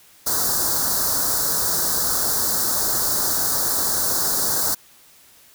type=band-stop noise; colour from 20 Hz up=white; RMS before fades=-21 dBFS; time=0.26-4.75 s; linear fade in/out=10 ms; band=1600 to 4200 Hz; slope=48 dB/octave; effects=white hiss -51 dBFS RMS until 5.54 s